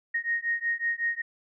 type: beating tone pair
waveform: sine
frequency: 1862 / 1867.4 Hz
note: A#6 / A#6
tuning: -2 / +3 cents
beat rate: 5.4 Hz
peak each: -29 dBFS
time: 0.14-1.22 s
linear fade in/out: 10 ms
effects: none